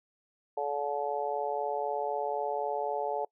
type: harmonic tone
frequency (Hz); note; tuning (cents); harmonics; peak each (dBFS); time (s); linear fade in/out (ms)
143.9; D3; -35; 3 / 4 / 5 / 6; -35 / -35 / -35 / -35; 0.57-3.25; 5
effects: noise-tail reverb RT60 0.1 s tail -25 dB re dry